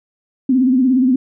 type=tone with vibrato; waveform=sine; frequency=256.9 Hz; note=C4; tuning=32 cents flat; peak=-10 dBFS; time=0.49-1.16 s; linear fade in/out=5 ms; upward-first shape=sine; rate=17 Hz; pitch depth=88 cents each way; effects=none